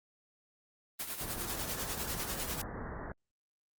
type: noise with tremolo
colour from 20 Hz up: white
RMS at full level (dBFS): -36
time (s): 0.99-2.62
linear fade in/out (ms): 10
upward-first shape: triangle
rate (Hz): 10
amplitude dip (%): 70
type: low-pass noise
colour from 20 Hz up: pink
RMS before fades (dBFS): -42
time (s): 1.21-3.12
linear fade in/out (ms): 2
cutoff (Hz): 1900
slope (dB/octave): 96
effects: Opus 24 kbps